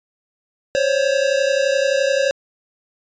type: tone pair together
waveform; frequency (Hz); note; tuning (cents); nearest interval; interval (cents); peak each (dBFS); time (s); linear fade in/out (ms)
square; 531 / 562.6; C5 / C#5; +25 / +26; minor second; 101; -19; 0.75-2.31; 0
effects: resampled to 16000 Hz